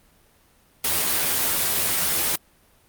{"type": "noise with comb filter", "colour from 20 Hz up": "white", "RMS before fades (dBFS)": -22, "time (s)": [0.84, 2.36], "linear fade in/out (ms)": 5, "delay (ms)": 12, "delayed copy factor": 0.8, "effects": ["pink hiss -58 dBFS RMS until 2.88 s", "Opus 32 kbps"]}